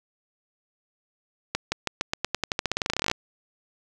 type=accelerating click train; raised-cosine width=0.2 ms; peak=-7 dBFS; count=25; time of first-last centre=1.55-3.114 s; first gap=170 ms; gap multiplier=0.9; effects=none